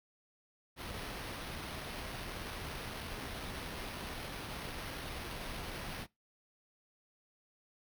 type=noise with sample-and-hold; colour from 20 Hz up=pink; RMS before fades=-43 dBFS; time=0.76-6.07 s; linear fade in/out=50 ms; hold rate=7350 Hz; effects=noise-tail reverb RT60 0.2 s tail -22 dB re dry